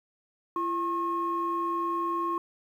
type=tone pair together; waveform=sine; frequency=339.4 / 1081 Hz; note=F4 / C#6; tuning=-49 / -44 cents; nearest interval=octave + minor sixth; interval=2005 cents; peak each=-31 / -27 dBFS; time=0.56-2.38 s; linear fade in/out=2 ms; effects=tanh soft clip ceiling -20 dBFS + 10-bit